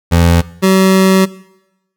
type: tone pair in turn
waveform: 25% pulse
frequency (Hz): 85 / 189.94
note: F2 / F#3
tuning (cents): -46 / +46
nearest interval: octave + major second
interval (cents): 1392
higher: second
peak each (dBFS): -3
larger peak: neither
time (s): 0.11-0.42 / 0.62-1.26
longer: second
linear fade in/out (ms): 20
effects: noise-tail reverb RT60 0.9 s tail -20 dB re dry